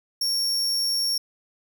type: tone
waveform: 40% pulse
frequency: 5510 Hz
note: F8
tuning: 24 cents flat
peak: -21 dBFS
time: 0.21-1.18 s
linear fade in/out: 5 ms
effects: none